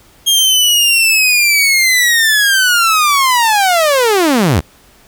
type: linear sweep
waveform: sawtooth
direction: down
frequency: 3245 to 63.9 Hz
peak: -5 dBFS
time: 0.26-4.61 s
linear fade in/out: 20 ms
effects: pink hiss -46 dBFS RMS until 5.07 s